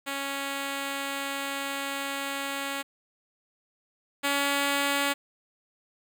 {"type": "tone pair in turn", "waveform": "5% pulse", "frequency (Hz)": [277.2, 281.6], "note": ["C#4", "C#4"], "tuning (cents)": [0, 27], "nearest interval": "unison", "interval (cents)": 27, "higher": "second", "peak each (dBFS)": [-19, -13], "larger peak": "second", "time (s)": [[0.06, 2.83], [4.23, 5.14]], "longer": "first", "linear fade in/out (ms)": 20, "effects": []}